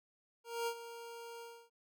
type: tone with ADSR envelope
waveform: 25% pulse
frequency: 466.6 Hz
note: A#4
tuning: 2 cents sharp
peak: -30 dBFS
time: 0.44-1.7 s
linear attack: 230 ms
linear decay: 71 ms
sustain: -13 dB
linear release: 290 ms
effects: none